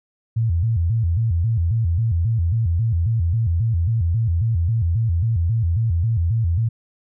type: tone with vibrato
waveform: sine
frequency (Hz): 98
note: G2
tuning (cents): 0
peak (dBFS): -16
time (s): 0.36-6.69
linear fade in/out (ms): 10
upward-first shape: square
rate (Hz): 3.7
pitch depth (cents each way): 260
effects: none